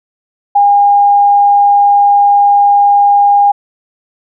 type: tone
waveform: sine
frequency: 811 Hz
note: G#5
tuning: 41 cents flat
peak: -4 dBFS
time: 0.55-3.52 s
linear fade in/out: 10 ms
effects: none